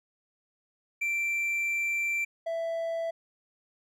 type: tone pair in turn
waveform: triangle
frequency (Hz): 2349 / 662.4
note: D7 / E5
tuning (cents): 0 / +8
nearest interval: octave + minor seventh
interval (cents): 2192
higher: first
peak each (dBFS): -25 / -27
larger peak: first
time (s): 1.01-2.25 / 2.46-3.11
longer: first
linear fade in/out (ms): 10
effects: none